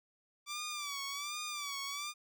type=tone with vibrato; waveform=10% pulse; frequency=1162 Hz; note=D6; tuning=19 cents flat; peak=-30 dBFS; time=0.46-2.14 s; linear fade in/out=50 ms; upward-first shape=sine; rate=1.3 Hz; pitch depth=84 cents each way; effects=none